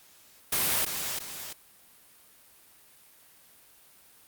white noise with echo, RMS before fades -26 dBFS, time 0.52-0.85 s, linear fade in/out 5 ms, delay 340 ms, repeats 2, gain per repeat -7 dB, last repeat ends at 1.53 s, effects white hiss -57 dBFS RMS until 4.27 s + Opus 48 kbps

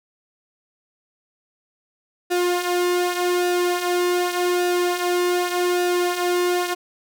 sawtooth tone with flanger, 355.5 Hz, F4, 31 cents sharp, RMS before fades -21 dBFS, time 2.3-6.75 s, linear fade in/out 20 ms, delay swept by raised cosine 0.91 to 4.11 ms, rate 0.85 Hz, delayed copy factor -0.55, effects none

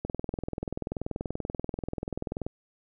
click train, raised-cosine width 2 ms, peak -18 dBFS, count 51, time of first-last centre 0.05-2.465 s, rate 20.7 Hz, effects none

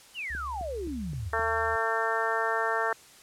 sine exponential sweep, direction down, 3115 to 81.1 Hz, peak -32 dBFS, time 0.14-1.32 s, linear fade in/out 50 ms
sine tone with pitch glide, 68.8 to 78.58 Hz, C#2 to D#2, -12 to +18 cents, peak -38 dBFS, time 0.3-1.76 s, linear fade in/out 5 ms, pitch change +230 cents, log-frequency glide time 0.89-1.45 s
click train, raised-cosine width 3 ms, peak -31 dBFS, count 5, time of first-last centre 0.35-1.394 s, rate 3.83 Hz
harmonic tone, 225 Hz, A3, 39 cents sharp, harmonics 2 / 3 / 4 / 5 / 6 / 7 / 8, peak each -33 / -33 / -33 / -33 / -33 / -33 / -33 dBFS, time 1.33-2.93 s, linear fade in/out 2 ms
effects white hiss -53 dBFS RMS until 3.22 s + low-pass 10000 Hz 12 dB/octave

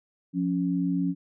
sine tone pair together, 176.76 / 277.2 Hz, F3 / C#4, +21 / 0 cents, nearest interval minor sixth, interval 779 cents, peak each -26 dBFS, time 0.33-1.15 s, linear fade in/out 50 ms, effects none

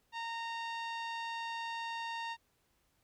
sawtooth tone with low-pass filter, 922 Hz, A#5, 19 cents flat, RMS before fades -40 dBFS, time 0.12-2.37 s, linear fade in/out 50 ms, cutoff 3900 Hz, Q 1.2, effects pink hiss -75 dBFS RMS until 3.03 s

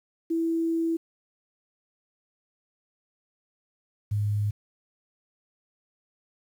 sine tone pair in turn, 329.6 / 103.82 Hz, E4 / G#2, 0 / 0 cents, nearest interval octave + minor sixth, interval 2000 cents, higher first, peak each -23 dBFS, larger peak neither, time 0.3-0.97 / 4.11-4.51 s, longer first, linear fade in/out 10 ms, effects 9-bit

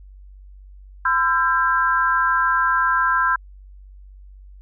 sine tone cluster, 1019 / 1345 / 1598 Hz, C6 / E6 / G6, -46 / +34 / +33 cents, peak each -20 dBFS, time 1.05-3.36 s, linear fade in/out 5 ms, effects added 48 Hz sine -40 dBFS peak until 4.61 s

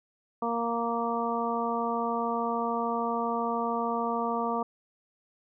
harmonic tone, 233.1 Hz, A#3, in tune, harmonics 1 / 2 / 3 / 4 / 5, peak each -33 / -33 / -33 / -33 / -33 dBFS, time 0.42-4.63 s, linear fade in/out 5 ms, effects none

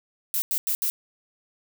violet noise bursts at uneven times, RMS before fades -25 dBFS, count 4, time 0.34-0.42 / 0.51-0.58 / 0.67-0.75 / 0.82-0.9 s, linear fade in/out 0 ms, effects none

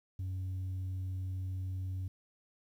sine tone, 93.3 Hz, F#2, 15 cents sharp, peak -32 dBFS, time 0.19-2.08 s, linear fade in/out 5 ms, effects tanh soft clip ceiling -34 dBFS + 11-bit

